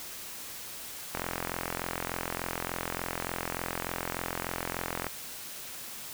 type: click train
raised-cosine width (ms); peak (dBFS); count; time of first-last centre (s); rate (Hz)
0.5; -16; 171; 1.15-5.067; 43.4
effects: white hiss -42 dBFS RMS until 6.13 s